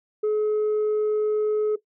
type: tone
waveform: sine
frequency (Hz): 425.8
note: G#4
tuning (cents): +43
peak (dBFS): -17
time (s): 0.23-1.76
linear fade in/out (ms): 10
effects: noise-tail reverb RT60 0.1 s tail -17 dB re dry + tanh soft clip ceiling -19 dBFS